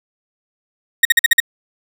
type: tone bursts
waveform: 35% pulse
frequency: 1864.7 Hz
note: A#6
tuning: in tune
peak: -5 dBFS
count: 6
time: 1.03-1.402 s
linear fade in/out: 5 ms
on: 22 ms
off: 48 ms
effects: none